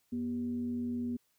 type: tone with frequency modulation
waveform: sine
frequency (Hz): 242.2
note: B3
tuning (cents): -34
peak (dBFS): -32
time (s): 0.12-1.17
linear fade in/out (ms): 10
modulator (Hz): 150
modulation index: 0.33
effects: white hiss -74 dBFS RMS until 1.38 s